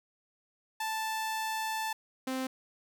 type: tone pair in turn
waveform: sawtooth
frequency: 880 / 260.8 Hz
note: A5 / C4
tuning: 0 / -5 cents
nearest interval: octave + major sixth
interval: 2105 cents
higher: first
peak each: -28 dBFS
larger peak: neither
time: 0.8-1.93 / 2.27-2.47 s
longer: first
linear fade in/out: 5 ms
effects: none